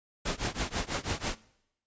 pink noise with tremolo, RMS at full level -29 dBFS, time 0.25-1.36 s, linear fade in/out 10 ms, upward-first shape triangle, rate 6.1 Hz, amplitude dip 100%, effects noise-tail reverb RT60 0.8 s tail -21 dB re dry + resampled to 16000 Hz

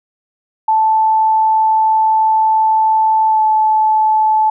sine tone with pitch glide, 877 to 867.9 Hz, A5 to A5, -6 to -24 cents, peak -9 dBFS, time 0.68-4.5 s, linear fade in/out 5 ms, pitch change -18 cents, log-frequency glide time 3.28-3.41 s, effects none

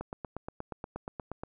click train, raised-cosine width 1 ms, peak -23 dBFS, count 13, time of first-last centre 0.01-1.435 s, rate 8.42 Hz, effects none

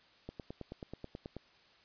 click train, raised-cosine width 2 ms, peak -29 dBFS, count 11, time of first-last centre 0.29-1.366 s, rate 9.29 Hz, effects white hiss -64 dBFS RMS until 1.84 s + resampled to 11025 Hz

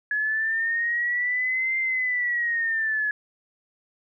sine linear two-way sweep, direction up then down, 1693 to 2093 to 1693 Hz, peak -22 dBFS, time 0.11-3.11 s, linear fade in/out 2 ms, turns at 1.78 s, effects none

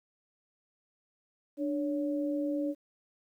sine tone pair together, 295.3 / 562 Hz, D4 / C#5, +10 / +24 cents, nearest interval major seventh, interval 1114 cents, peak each -30 / -35 dBFS, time 1.57-2.75 s, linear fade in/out 50 ms, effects 11-bit

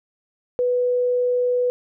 sine tone, 493.9 Hz, B4, in tune, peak -17 dBFS, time 0.59-1.7 s, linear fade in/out 0 ms, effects none

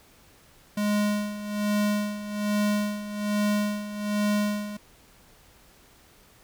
square tone with tremolo, 207.7 Hz, G#3, in tune, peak -22 dBFS, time 0.77-4.77 s, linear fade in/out 5 ms, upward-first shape sine, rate 1.2 Hz, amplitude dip 75%, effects pink hiss -56 dBFS RMS until 6.43 s

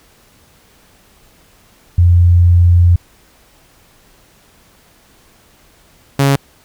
sine / sawtooth tone pair in turn, 87.3 / 138.58 Hz, F2 / C#3, 0 / 0 cents, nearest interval minor sixth, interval 800 cents, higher second, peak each -5 dBFS, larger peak neither, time 1.98-2.96 / 6.19-6.36 s, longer first, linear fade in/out 5 ms, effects pink hiss -49 dBFS RMS until 6.64 s

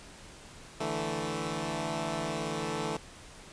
10% pulse chord, D suspended second, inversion none, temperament equal, 146.83 / 164.81 / 220 Hz, D3 / E3 / A3, 0 / 0 / 0 cents, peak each -29 / -27 / -28 dBFS, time 0.8-2.97 s, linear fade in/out 5 ms, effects pink hiss -50 dBFS RMS until 3.52 s + resampled to 22050 Hz

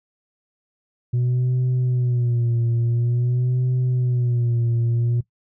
sine tone with vibrato, 121.8 Hz, B2, 24 cents flat, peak -15 dBFS, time 1.13-5.21 s, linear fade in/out 10 ms, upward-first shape sine, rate 0.48 Hz, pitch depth 70 cents each way, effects noise-tail reverb RT60 0.1 s tail -18 dB re dry + tanh soft clip ceiling -16 dBFS

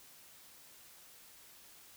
silence, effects white hiss -58 dBFS RMS until 1.96 s

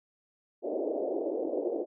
pink band-pass noise, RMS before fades -32 dBFS, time 0.62-1.86 s, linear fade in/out 50 ms, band 300 to 640 Hz, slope 48 dB/octave, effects none

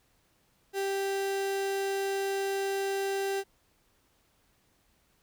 35% pulse tone, 392 Hz, G4, in tune, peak -27 dBFS, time 0.73-3.44 s, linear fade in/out 50 ms, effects pink hiss -69 dBFS RMS until 5.22 s

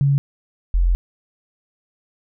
sine tone pair in turn, 140 / 43.68 Hz, C#3 / F1, +18 / +1 cents, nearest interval octave + minor sixth, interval 2017 cents, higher first, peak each -13 dBFS, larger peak neither, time 0.01-0.18 / 0.74-0.95 s, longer second, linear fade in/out 0 ms, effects none

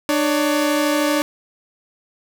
sawtooth tone pair together, 299.1 / 565.4 Hz, D4 / C#5, +32 / +34 cents, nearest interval major seventh, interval 1102 cents, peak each -14 / -17 dBFS, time 0.09-1.22 s, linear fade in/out 0 ms, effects none

